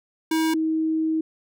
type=tone pair in turn; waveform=square / sine; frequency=320 / 318 Hz; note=D#4 / D#4; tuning=+49 / +38 cents; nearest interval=unison; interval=11 cents; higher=first; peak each=-20 dBFS; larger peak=neither; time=0.31-0.54 / 0.54-1.21 s; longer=second; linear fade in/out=5 ms; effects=none